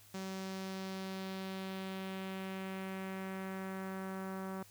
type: tone with low-pass filter sweep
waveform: sawtooth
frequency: 190.5 Hz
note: G3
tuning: 49 cents flat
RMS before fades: -42 dBFS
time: 0.14-4.63 s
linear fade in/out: 5 ms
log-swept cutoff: 6700 to 1300 Hz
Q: 1.6
effects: added 103 Hz sine -65 dBFS peak until 4.7 s + white hiss -61 dBFS RMS until 4.7 s